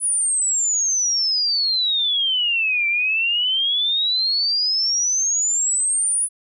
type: exponential two-way sweep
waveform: sine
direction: down then up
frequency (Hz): 9956 to 2332 to 9956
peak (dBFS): -17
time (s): 0-6.29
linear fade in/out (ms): 50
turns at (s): 2.87
effects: none